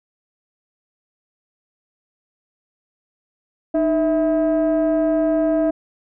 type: tone pair together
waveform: sine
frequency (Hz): 307.7 / 652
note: D#4 / E5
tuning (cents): -19 / -19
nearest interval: octave + minor second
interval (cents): 1300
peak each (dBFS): -16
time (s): 3.74-5.71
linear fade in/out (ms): 10
effects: tanh soft clip ceiling -12 dBFS